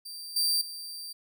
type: tone with level steps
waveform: sawtooth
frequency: 4684 Hz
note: D8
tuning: 5 cents flat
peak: -36 / -21 / -35 dBFS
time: 0.05-1.13 s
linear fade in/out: 10 ms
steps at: 0.36 / 0.61 s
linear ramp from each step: 5 ms
effects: none